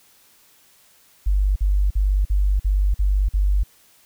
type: tone bursts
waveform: sine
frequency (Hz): 49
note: G1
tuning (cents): 0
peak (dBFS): -15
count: 7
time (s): 1.26-3.636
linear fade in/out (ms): 10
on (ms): 300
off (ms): 46
effects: white hiss -55 dBFS RMS until 4.05 s